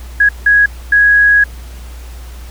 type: tone bursts at uneven times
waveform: sine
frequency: 1661.2 Hz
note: G#6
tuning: in tune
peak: -5 dBFS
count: 3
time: 0.2-0.29 / 0.46-0.66 / 0.92-1.44 s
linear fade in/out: 5 ms
effects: added 60 Hz sine -27 dBFS peak until 2.5 s + pink hiss -39 dBFS RMS until 2.5 s